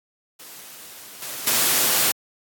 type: noise with level steps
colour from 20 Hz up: white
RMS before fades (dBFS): -41 / -32 / -19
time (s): 0.39-2.12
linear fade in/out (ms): 10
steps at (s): 1.22 / 1.47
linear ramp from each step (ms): 2
effects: high-pass 150 Hz 12 dB/octave + AAC 64 kbps